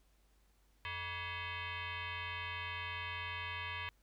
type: tone with frequency modulation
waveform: sine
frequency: 440 Hz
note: A4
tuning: in tune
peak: -39 dBFS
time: 0.85-3.89 s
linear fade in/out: 0 ms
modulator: 529 Hz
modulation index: 5.3
effects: added 50 Hz sine -68 dBFS peak until 4.02 s + pink hiss -75 dBFS RMS until 4.02 s